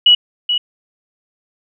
sine tone with echo, 2928 Hz, F#7, 19 cents flat, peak -5 dBFS, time 0.06-0.15 s, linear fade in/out 5 ms, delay 430 ms, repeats 1, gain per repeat -8 dB, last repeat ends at 0.58 s, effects none

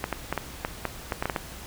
clicks, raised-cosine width 0.5 ms, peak -11 dBFS, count 11, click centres 0.041 / 0.127 / 0.326 / 0.377 / 0.649 / 0.853 / 1.122 / 1.225 / 1.256 / 1.298 / 1.362 s, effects added 60 Hz sine -46 dBFS peak until 1.66 s + pink hiss -42 dBFS RMS until 1.66 s

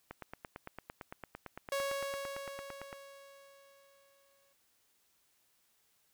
click train, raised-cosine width 0.5 ms, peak -28 dBFS, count 26, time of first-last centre 0.11-2.928 s, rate 8.87 Hz
sawtooth tone with exponential decay, 554.4 Hz, C#5, in tune, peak -28 dBFS, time 1.72-4.53 s, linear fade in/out 2 ms, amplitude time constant 610 ms
effects white hiss -73 dBFS RMS until 6.13 s

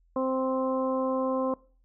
harmonic tone, 261.6 Hz, C4, in tune, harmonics 1 / 2 / 3 / 4 / 5, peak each -29 / -28 / -39 / -33 / -46 dBFS, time 0.16-1.54 s, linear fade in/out 2 ms, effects noise-tail reverb RT60 0.4 s tail -22 dB re dry + added 42 Hz sine -61 dBFS peak until 1.84 s

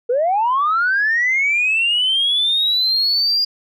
sine linear sweep, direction up, 460 to 4860 Hz, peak -13 dBFS, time 0.09-3.45 s, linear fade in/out 10 ms, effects tanh soft clip ceiling -10 dBFS

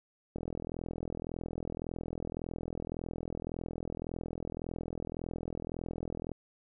click train, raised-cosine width 2 ms, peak -24 dBFS, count 250, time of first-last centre 0.36-6.317 s, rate 41.8 Hz, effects none

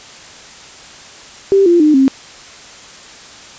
sine tone with pitch steps, 392 / 345.2 / 304 / 267.7 Hz, G4 / F4 / D#4 / C4, 0 / -20 / -40 / +40 cents, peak -6 dBFS, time 1.52-2.08 s, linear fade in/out 0 ms, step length 140 ms, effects white hiss -36 dBFS RMS until 3.58 s + resampled to 16000 Hz

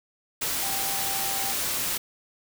sine tone in noise, 784 Hz, G5, in tune, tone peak -35 dBFS, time 0.62-1.53 s, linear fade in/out 10 ms, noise white, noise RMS -28 dBFS, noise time 0.41-1.98 s, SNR -10 dB, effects none

